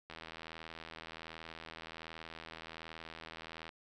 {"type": "click train", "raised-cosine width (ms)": 0.3, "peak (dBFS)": -30, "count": 293, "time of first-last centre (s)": [0.1, 3.692], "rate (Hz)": 81.3, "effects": []}